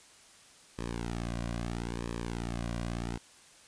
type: tone with flanger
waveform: sawtooth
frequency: 58.27 Hz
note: A#1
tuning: in tune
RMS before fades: -36 dBFS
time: 0.78-3.18 s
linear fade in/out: 10 ms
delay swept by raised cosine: 1.4 to 2.31 ms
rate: 0.76 Hz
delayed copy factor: -0.8
effects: white hiss -57 dBFS RMS until 3.67 s + resampled to 22050 Hz